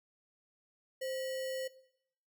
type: tone with sample-and-hold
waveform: sine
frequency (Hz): 523.3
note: C5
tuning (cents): 0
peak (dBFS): -35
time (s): 1.01-1.68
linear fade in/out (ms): 10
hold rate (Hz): 2450
effects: noise-tail reverb RT60 0.7 s tail -17 dB re dry